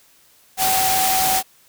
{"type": "tone in noise", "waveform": "sine", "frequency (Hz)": 760, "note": "F#5", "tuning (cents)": 46, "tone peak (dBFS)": -19, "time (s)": [0.57, 1.43], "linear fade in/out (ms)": 50, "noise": "white", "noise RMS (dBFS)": -20, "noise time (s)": [0.57, 1.43], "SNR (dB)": -2, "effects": ["white hiss -54 dBFS RMS until 1.68 s"]}